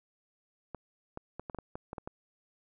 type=clicks; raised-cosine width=1 ms; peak=-25 dBFS; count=10; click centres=0.747 / 1.174 / 1.396 / 1.498 / 1.547 / 1.587 / 1.755 / 1.931 / 1.982 / 2.075 s; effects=none